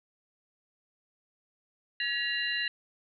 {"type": "tone cluster", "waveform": "sine", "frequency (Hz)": [1695, 1924, 2801, 4011], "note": ["G#6", "B6", "F7", "B7"], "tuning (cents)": [35, -46, 4, 26], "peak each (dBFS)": [-36, -33, -33, -35], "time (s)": [2, 2.68], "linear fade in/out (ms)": 2, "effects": []}